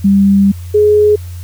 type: tone pair in turn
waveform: sine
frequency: 197.7 / 419.9 Hz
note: G3 / G#4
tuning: +15 / +19 cents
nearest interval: octave + minor second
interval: 1304 cents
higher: second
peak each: -5 dBFS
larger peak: neither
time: 0.04-0.52 / 0.74-1.16 s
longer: first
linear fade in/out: 10 ms
effects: added 88 Hz sine -23 dBFS peak until 1.43 s + white hiss -41 dBFS RMS until 1.43 s